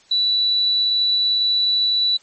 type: tone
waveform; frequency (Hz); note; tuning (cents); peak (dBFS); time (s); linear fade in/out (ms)
sine; 3951; B7; 0; -15; 0.11-2.17; 5
effects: white hiss -53 dBFS RMS until 2.22 s + MP3 32 kbps